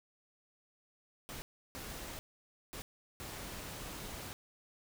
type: noise bursts at uneven times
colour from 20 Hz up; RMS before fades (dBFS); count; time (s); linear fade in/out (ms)
pink; -45; 4; 1.29-1.42 / 1.75-2.19 / 2.73-2.82 / 3.2-4.33; 0
effects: none